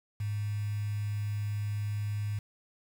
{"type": "tone with quantisation", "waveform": "sine", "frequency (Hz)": 103.83, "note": "G#2", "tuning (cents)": 0, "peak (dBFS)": -30, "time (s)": [0.2, 2.39], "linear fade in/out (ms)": 5, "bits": 8, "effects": []}